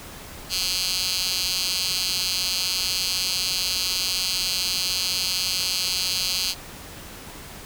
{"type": "tone with high-pass filter", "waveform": "10% pulse", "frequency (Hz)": 184.1, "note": "F#3", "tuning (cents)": -8, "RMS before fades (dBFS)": -25, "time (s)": [0.49, 6.55], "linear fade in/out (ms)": 50, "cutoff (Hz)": 4000, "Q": 3, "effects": ["pink hiss -40 dBFS RMS until 7.65 s"]}